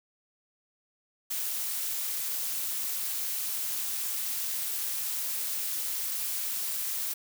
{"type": "noise with amplitude modulation", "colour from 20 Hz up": "blue", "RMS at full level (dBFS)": -30, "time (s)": [1.3, 7.14], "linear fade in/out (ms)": 10, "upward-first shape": "sine", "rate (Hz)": 293, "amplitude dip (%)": 50, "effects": []}